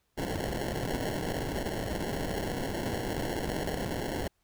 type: noise with sample-and-hold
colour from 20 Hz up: white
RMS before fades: -33 dBFS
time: 0.17-4.28 s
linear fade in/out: 10 ms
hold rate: 1225 Hz
effects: pink hiss -75 dBFS RMS until 4.43 s